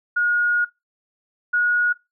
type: tone pair in turn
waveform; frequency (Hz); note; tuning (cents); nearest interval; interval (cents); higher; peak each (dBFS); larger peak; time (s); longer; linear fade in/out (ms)
sine; 1440 / 1450; F#6 / F#6; -47 / -35; unison; 12; second; -16; neither; 0.16-0.65 / 1.53-1.93; first; 10
effects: noise-tail reverb RT60 0.2 s tail -20 dB re dry